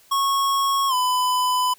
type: tone with pitch glide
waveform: square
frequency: 1100 to 1002.9 Hz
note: C#6 to B5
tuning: -14 to +26 cents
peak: -19 dBFS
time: 0.11-1.74 s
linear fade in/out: 10 ms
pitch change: -160 cents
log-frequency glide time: 0.88-0.94 s
effects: white hiss -54 dBFS RMS until 1.78 s